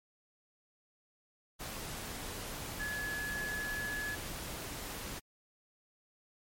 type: tone in noise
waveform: sine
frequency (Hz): 1700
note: G#6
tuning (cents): +40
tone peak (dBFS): -36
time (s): 2.79-4.16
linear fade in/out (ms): 20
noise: pink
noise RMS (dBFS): -42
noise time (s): 1.59-5.2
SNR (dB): +3
effects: MP3 64 kbps